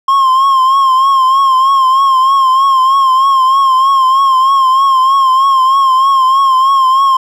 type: tone with vibrato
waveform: triangle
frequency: 1066 Hz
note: C6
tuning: 32 cents sharp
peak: -4 dBFS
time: 0.08-7.17 s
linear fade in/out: 5 ms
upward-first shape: triangle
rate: 3.2 Hz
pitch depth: 64 cents each way
effects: none